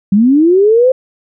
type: linear sweep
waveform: sine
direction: up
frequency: 188.6 to 528 Hz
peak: -5 dBFS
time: 0.12-0.92 s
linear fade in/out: 5 ms
effects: none